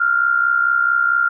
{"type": "tone with amplitude modulation", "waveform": "sine", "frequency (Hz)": 1396.9, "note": "F6", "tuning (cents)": 0, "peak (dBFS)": -10, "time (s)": [0, 1.29], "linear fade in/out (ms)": 10, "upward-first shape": "sine", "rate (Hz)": 64.5, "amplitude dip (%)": 70, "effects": []}